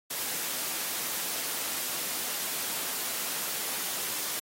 white high-pass noise, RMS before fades -33 dBFS, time 0.1-4.4 s, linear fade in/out 10 ms, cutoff 170 Hz, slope 12 dB/octave, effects AAC 48 kbps

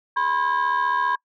sine tone cluster, 991 / 1066 / 1629 Hz, B5 / C6 / G#6, +6 / +32 / -34 cents, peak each -21 / -22 / -24 dBFS, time 0.16-1.16 s, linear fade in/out 10 ms, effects noise-tail reverb RT60 0.1 s tail -25 dB re dry + tanh soft clip ceiling -15 dBFS

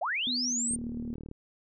sine linear sweep, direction up, 554.4 to 8940 Hz, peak -28 dBFS, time 0.01-0.76 s, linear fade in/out 10 ms
sine tone with pitch glide, 246.9 to 236.7 Hz, B3 to A#3, 0 to +27 cents, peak -34 dBFS, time 0.27-1.14 s, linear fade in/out 0 ms, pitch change -73 cents, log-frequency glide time 0.48-0.62 s
click train, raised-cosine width 3 ms, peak -29 dBFS, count 24, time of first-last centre 0.71-1.314 s, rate 38.1 Hz
effects none

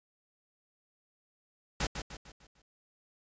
pink noise with echo, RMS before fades -31 dBFS, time 1.8-1.87 s, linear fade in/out 5 ms, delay 150 ms, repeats 5, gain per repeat -7 dB, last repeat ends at 2.62 s, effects resampled to 16000 Hz

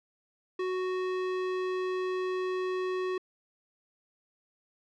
square tone, 370 Hz, F#4, in tune, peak -30 dBFS, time 0.59-3.18 s, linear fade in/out 5 ms, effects low-pass 3000 Hz 12 dB/octave

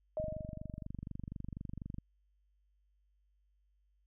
sine tone with exponential decay, 622.3 Hz, D#5, in tune, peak -32 dBFS, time 0.17-0.86 s, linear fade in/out 1 ms, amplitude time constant 150 ms
click train, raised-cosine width 5 ms, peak -30 dBFS, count 44, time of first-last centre 0.2-1.984 s, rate 24.1 Hz
effects added 50 Hz sine -70 dBFS peak until 4.06 s

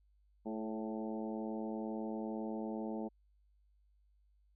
harmonic tone with a mistuned harmonic, 110 Hz, A2, in tune, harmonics 2 / 3 / 4 / 5 / 6 / 7 / 8, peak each -40 / -44 / -46 / -48 / -50 / -51 / -52 dBFS, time 0.45-3.09 s, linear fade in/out 20 ms, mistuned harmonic 4, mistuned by -31 cents, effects added 50 Hz sine -67 dBFS peak until 4.55 s

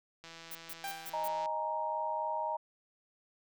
click train, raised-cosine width 0.2 ms, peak -32 dBFS, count 202, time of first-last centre 0.24-1.458 s, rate 165 Hz
violet noise bursts, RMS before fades -43 dBFS, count 5, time 0.51-1.28 s, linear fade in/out 5 ms, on 42 ms, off 140 ms
sawtooth tone with exponential decay, 790 Hz, G5, 13 cents sharp, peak -32 dBFS, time 0.84-1.44 s, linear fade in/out 1 ms, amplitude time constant 130 ms
sine chord, D# suspended fourth, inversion none, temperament just, 622.3 / 829.7 / 933.4 Hz, D#5 / G#5 / A#5, 0 / -2 / +2 cents, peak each -38 / -40 / -34 dBFS, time 1.13-2.57 s, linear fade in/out 10 ms
effects none

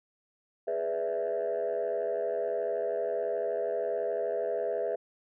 sine chord, E dominant seventh, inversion first, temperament equal, 415.3 / 493.9 / 587.3 / 659.3 Hz, G#4 / B4 / D5 / E5, 0 / 0 / 0 / 0 cents, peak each -33 / -32 / -36 / -31 dBFS, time 0.67-4.96 s, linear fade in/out 10 ms, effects tanh soft clip ceiling -23 dBFS

